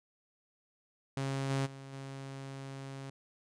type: tone with level steps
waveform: sawtooth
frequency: 135.9 Hz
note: C#3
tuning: 34 cents flat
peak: -29 / -26 / -42 / -38 dBFS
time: 1.17-3.1 s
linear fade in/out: 2 ms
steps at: 1.49 / 1.65 / 1.92 s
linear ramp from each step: 20 ms
effects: resampled to 22050 Hz